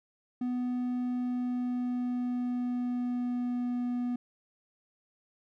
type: tone with pitch glide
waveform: triangle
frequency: 247.9 to 244.8 Hz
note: B3 to B3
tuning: +7 to -15 cents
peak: -27 dBFS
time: 0.41-4.16 s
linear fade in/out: 5 ms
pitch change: -22 cents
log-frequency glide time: 1.14-3.86 s
effects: none